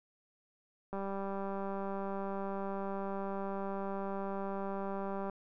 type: click train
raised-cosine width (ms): 1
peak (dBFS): -26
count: 857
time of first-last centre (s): 0.93-5.297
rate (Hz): 196
effects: none